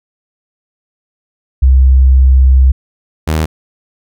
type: tone pair in turn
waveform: sine / sawtooth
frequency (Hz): 65.41 / 78.55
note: C2 / D#2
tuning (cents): 0 / +17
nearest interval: minor third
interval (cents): 317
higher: second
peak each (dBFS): -3 / -7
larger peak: first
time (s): 1.62-2.72 / 3.27-3.46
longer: first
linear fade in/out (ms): 10
effects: none